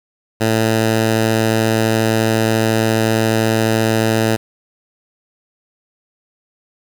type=tone; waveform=10% pulse; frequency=111.6 Hz; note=A2; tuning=25 cents sharp; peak=-5 dBFS; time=0.4-4.37 s; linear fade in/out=20 ms; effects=7-bit